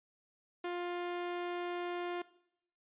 sawtooth tone, 351.8 Hz, F4, 13 cents sharp, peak -32 dBFS, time 0.64-2.22 s, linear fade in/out 5 ms, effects noise-tail reverb RT60 0.7 s tail -18 dB re dry + resampled to 8000 Hz

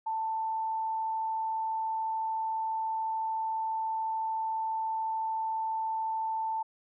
sine tone, 887 Hz, A5, 14 cents sharp, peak -29 dBFS, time 0.06-6.63 s, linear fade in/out 10 ms, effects none

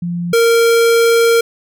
sine / square tone pair in turn, 173.4 / 462.9 Hz, F3 / A#4, -12 / -12 cents, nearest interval octave + perfect fourth, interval 1700 cents, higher second, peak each -17 / -9 dBFS, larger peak second, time 0.02-0.33 / 0.33-1.41 s, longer second, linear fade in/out 5 ms, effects none

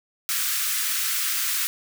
white high-pass noise, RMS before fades -25 dBFS, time 0.29-1.67 s, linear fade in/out 0 ms, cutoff 1200 Hz, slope 48 dB/octave, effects none

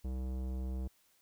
sine tone with tanh clipping, 64.3 Hz, C2, 30 cents flat, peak -37 dBFS, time 0.04-0.88 s, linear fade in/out 10 ms, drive 17 dB, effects white hiss -70 dBFS RMS until 1.21 s

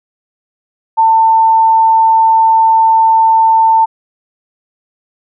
sine tone, 895 Hz, A5, 29 cents sharp, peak -5 dBFS, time 0.97-3.86 s, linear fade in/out 20 ms, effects none

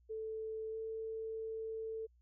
sine tone with pitch glide, 440 to 444.3 Hz, A4 to A4, 0 to +17 cents, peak -39 dBFS, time 0.09-2.07 s, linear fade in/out 20 ms, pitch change +17 cents, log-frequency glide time 0.71-0.76 s, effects added 60 Hz sine -65 dBFS peak until 2.21 s

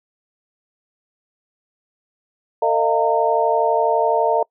sine tone cluster, 451.9 / 617 / 689 / 916 Hz, A4 / D#5 / F5 / A#5, +46 / -15 / -24 / -31 cents, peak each -20 dBFS, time 2.62-4.43 s, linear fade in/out 5 ms, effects noise-tail reverb RT60 0.1 s tail -26 dB re dry

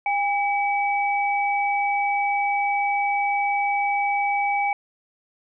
sine tone pair together, 808.6 / 2287 Hz, G#5 / D7, -46 / -47 cents, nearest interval octave + tritone, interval 1799 cents, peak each -21 / -25 dBFS, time 0.06-4.73 s, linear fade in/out 2 ms, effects none

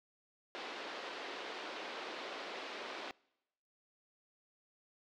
pink band-pass noise, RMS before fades -45 dBFS, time 0.55-3.11 s, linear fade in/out 0 ms, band 330 to 4300 Hz, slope 24 dB/octave, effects noise-tail reverb RT60 0.9 s tail -25 dB re dry

